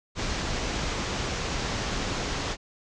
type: low-pass noise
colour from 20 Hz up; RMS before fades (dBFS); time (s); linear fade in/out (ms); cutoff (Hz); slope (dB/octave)
pink; -30; 0.15-2.57; 50; 7000; 48
effects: none